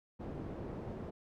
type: low-pass noise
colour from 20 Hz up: white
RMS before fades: -43 dBFS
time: 0.19-1.11 s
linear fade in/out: 20 ms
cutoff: 380 Hz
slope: 12 dB/octave
effects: none